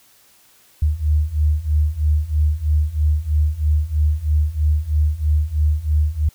sine beating tone pair, 74.1 / 77.2 Hz, D2 / D#2, +16 / -13 cents, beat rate 3.1 Hz, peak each -19 / -17 dBFS, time 0.82-6.29 s, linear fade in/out 5 ms, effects white hiss -53 dBFS RMS until 6.34 s

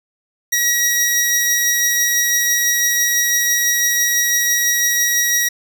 sawtooth tone pair together, 1914 / 5736 Hz, A#6 / F8, +45 / +45 cents, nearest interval octave + perfect fifth, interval 1900 cents, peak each -14 dBFS, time 0.52-5.49 s, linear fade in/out 10 ms, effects none

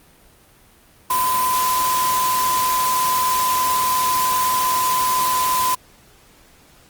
sine tone in noise, 1015 Hz, B5, 47 cents sharp, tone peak -17 dBFS, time 1.1-5.75 s, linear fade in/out 5 ms, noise white, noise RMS -24 dBFS, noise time 1.1-5.75 s, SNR +4 dB, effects pink hiss -51 dBFS RMS until 6.89 s + Opus 32 kbps

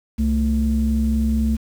sine tone pair together, 65.94 / 221.8 Hz, C2 / A3, +14 / +14 cents, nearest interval octave + major sixth, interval 2100 cents, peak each -18 dBFS, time 0.18-1.57 s, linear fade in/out 20 ms, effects tanh soft clip ceiling -10 dBFS + 7-bit

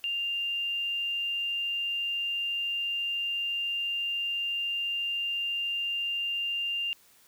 sine tone, 2794 Hz, F7, in tune, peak -28 dBFS, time 0.04-6.93 s, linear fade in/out 0 ms, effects white hiss -60 dBFS RMS until 7.27 s

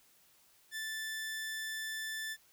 sawtooth tone, 1760 Hz, A6, in tune, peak -34 dBFS, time 0.71-2.37 s, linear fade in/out 50 ms, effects white hiss -66 dBFS RMS until 2.52 s

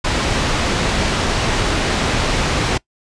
pink low-pass noise, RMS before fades -18 dBFS, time 0.04-2.78 s, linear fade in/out 10 ms, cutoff 5400 Hz, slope 12 dB/octave, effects noise-tail reverb RT60 0.1 s tail -23 dB re dry + resampled to 22050 Hz

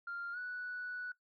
sine tone with pitch glide, 1395 to 1478 Hz, F6 to F#6, -2 to -2 cents, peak -38 dBFS, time 0.07-1.12 s, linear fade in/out 5 ms, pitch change +100 cents, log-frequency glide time 0.32-0.38 s, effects noise-tail reverb RT60 0.1 s tail -17 dB re dry + tanh soft clip ceiling -35 dBFS

